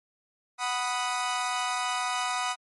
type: chord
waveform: sawtooth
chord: B major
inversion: second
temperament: equal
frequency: 740 / 987.8 / 1244.5 Hz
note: F#5 / B5 / D#6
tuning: 0 / 0 / 0 cents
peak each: -28 dBFS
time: 0.58-2.56 s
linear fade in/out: 50 ms
effects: MP3 48 kbps